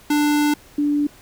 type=tone pair in turn; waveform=square / sine; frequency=295.4 / 292 Hz; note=D4 / D4; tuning=+10 / -10 cents; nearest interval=unison; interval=20 cents; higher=first; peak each=-16 dBFS; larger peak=neither; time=0.1-0.54 / 0.78-1.07 s; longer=first; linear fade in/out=5 ms; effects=pink hiss -48 dBFS RMS until 1.21 s